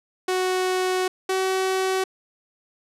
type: tone pair in turn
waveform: sawtooth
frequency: 370 / 378.2 Hz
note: F#4 / F#4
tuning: 0 / +38 cents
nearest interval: unison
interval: 38 cents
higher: second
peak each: -17 dBFS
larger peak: neither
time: 0.28-1.08 / 1.29-2.04 s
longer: first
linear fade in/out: 5 ms
effects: low-pass 11000 Hz 12 dB/octave